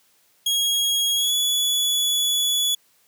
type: tone with pitch glide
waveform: sawtooth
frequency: 3297 to 3411 Hz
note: G#7 to G#7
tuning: -13 to +46 cents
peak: -16 dBFS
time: 0.46-2.75 s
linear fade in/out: 5 ms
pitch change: +59 cents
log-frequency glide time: 1.15-1.34 s
effects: white hiss -61 dBFS RMS until 3.07 s + high-pass 100 Hz 12 dB/octave